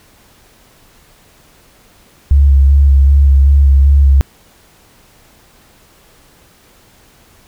sine tone with vibrato, 69.3 Hz, C#2, in tune, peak -4 dBFS, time 2.31-4.21 s, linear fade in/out 0 ms, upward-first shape square, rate 2.6 Hz, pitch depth 23 cents each way, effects pink hiss -47 dBFS RMS until 7.47 s

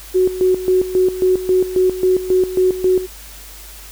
sine tone with tremolo, 370 Hz, F#4, in tune, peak -10 dBFS, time 0.14-3.07 s, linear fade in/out 20 ms, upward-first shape square, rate 3.7 Hz, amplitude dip 75%, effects added 50 Hz sine -38 dBFS peak until 3.91 s + white hiss -38 dBFS RMS until 3.91 s

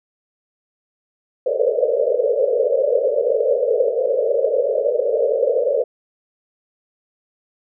pink band-pass noise, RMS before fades -18 dBFS, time 1.46-5.84 s, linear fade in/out 5 ms, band 440 to 600 Hz, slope 96 dB/octave, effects none

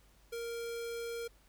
square tone with notch filter, 466.2 Hz, A#4, in tune, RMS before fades -40 dBFS, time 0.32-1.28 s, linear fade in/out 10 ms, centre 930 Hz, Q 1.3, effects added 50 Hz sine -63 dBFS peak until 1.48 s + pink hiss -67 dBFS RMS until 1.48 s

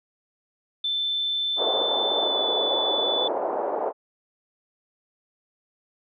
sine tone with pitch glide, 3533 to 3482 Hz, A7 to A7, +6 to -19 cents, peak -23 dBFS, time 0.84-3.28 s, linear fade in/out 5 ms, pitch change -25 cents, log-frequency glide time 2.21-2.38 s
pink band-pass noise, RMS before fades -27 dBFS, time 1.56-3.93 s, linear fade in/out 50 ms, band 440 to 830 Hz, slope 24 dB/octave
effects none

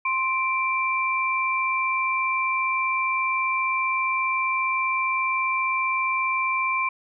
sine tone pair together, 1047.5 / 2349 Hz, C6 / D7, +2 / 0 cents, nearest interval octave + major second, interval 1398 cents, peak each -24 dBFS, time 0.05-6.89 s, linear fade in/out 5 ms, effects none

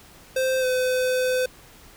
square tone with pitch glide, 521 to 508.5 Hz, C5 to C5, -7 to -50 cents, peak -21 dBFS, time 0.36-1.46 s, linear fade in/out 5 ms, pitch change -43 cents, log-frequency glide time 0.6-0.65 s, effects pink hiss -49 dBFS RMS until 1.96 s

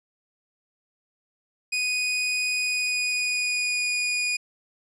sawtooth tone with pitch glide, 2484 to 2457 Hz, D#7 to D#7, -3 to -22 cents, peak -20 dBFS, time 1.72-4.37 s, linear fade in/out 10 ms, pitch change -19 cents, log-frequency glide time 2.55-3.9 s, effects resampled to 22050 Hz

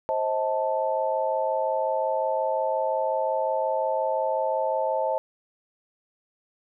sine chord, A diminished, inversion first, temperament just, 528 / 633.6 / 880 Hz, C5 / Eb5 / A5, +16 / +31 / 0 cents, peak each -27 dBFS, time 0.09-5.18 s, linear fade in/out 0 ms, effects none

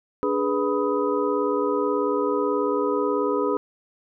sine tone cluster, 290.9 / 415.3 / 493.6 / 990 / 1257 Hz, D4 / G#4 / B4 / B5 / D#6, -16 / 0 / -1 / +4 / +17 cents, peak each -27 / -24 / -26 / -30 / -30 dBFS, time 0.23-3.57 s, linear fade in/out 0 ms, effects none

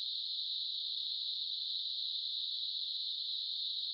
white band-pass noise, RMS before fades -39 dBFS, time 0-3.93 s, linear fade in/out 0 ms, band 3600 to 4200 Hz, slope 96 dB/octave, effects none

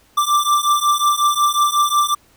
square beating tone pair, 1174.7 / 1180.2 Hz, D6 / D6, 0 / +8 cents, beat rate 5.5 Hz, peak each -18 / -17 dBFS, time 0.17-2.15 s, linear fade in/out 10 ms, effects pink hiss -54 dBFS RMS until 2.36 s

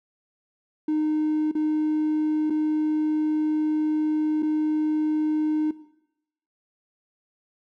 triangle tone with dropouts, 307.4 Hz, D#4, 21 cents flat, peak -18 dBFS, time 0.88-5.71 s, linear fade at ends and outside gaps 5 ms, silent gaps 1.514-1.551 / 2.499-2.504 / 4.424-4.429 s, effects noise-tail reverb RT60 0.8 s tail -18 dB re dry + tanh soft clip ceiling -16 dBFS

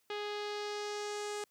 sawtooth tone with low-pass filter sweep, 415.3 Hz, G#4, in tune, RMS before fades -39 dBFS, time 0.1-1.44 s, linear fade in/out 2 ms, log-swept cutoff 3500 to 8200 Hz, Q 1.9, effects white hiss -74 dBFS RMS until 1.5 s + high-pass 60 Hz 12 dB/octave

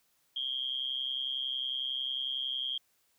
sine tone with amplitude modulation, 3225 Hz, G7, 48 cents sharp, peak -28 dBFS, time 0.36-2.78 s, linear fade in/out 5 ms, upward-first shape sine, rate 131 Hz, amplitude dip 85%, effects white hiss -72 dBFS RMS until 3.18 s

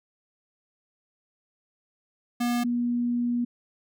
square / sine tone pair in turn, 240.8 / 240.8 Hz, B3 / B3, -44 / -44 cents, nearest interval unison, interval 0 cents, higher neither, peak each -24 / -23 dBFS, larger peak second, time 2.4-2.64 / 2.64-3.45 s, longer second, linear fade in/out 10 ms, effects none

